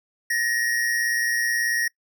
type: tone pair together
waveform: square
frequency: 1760 / 1878.3 Hz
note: A6 / A#6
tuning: 0 / +13 cents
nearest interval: minor second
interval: 113 cents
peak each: -30 / -23 dBFS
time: 0.3-1.88 s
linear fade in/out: 5 ms
effects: noise-tail reverb RT60 0.1 s tail -24 dB re dry